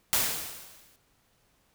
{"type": "noise with exponential decay", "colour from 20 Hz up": "white", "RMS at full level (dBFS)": -23, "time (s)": [0.13, 0.96], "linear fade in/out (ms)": 0, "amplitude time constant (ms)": 180, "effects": ["pink hiss -68 dBFS RMS until 1.74 s"]}